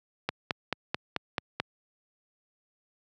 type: click train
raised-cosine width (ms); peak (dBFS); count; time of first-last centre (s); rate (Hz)
0.3; -11; 7; 0.29-1.6; 4.58
effects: high-pass 100 Hz 12 dB/octave